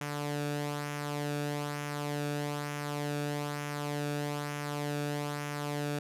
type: tone with flanger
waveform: sawtooth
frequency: 146.2 Hz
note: D3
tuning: 7 cents flat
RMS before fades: -35 dBFS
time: 0.01-5.99 s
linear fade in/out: 2 ms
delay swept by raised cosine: 0.23 to 0.99 ms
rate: 1.1 Hz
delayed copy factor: -0.5
effects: resampled to 32000 Hz